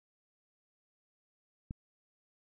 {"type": "click", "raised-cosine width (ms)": 5, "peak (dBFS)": -27, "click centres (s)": 1.709, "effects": []}